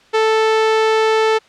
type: tone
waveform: sawtooth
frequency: 440 Hz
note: A4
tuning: in tune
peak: -8 dBFS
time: 0.13-1.39 s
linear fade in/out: 20 ms
effects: white hiss -49 dBFS RMS until 1.48 s + low-pass 4000 Hz 12 dB/octave